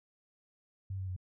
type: tone with pitch steps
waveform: sine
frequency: 96.2 / 94.5 / 91.9 Hz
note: G2 / F#2 / F#2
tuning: -32 / +37 / -11 cents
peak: -35 dBFS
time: 0.9-1.164 s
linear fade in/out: 5 ms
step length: 88 ms
effects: none